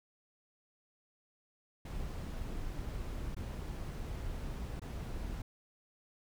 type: noise with dropouts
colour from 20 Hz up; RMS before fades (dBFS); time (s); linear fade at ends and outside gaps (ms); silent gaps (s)
brown; -40; 1.85-5.42; 5; 3.348-3.365 / 4.797-4.817
effects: none